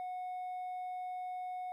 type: tone with hard clipping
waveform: triangle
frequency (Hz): 732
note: F#5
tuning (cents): -19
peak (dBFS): -37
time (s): 0-1.72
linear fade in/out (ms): 0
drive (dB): 1
effects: none